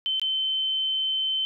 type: tone with dropouts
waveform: sine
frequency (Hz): 3078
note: G7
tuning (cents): -32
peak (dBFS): -23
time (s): 0.06-1.45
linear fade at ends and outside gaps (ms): 0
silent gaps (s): 0.197-0.216
effects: none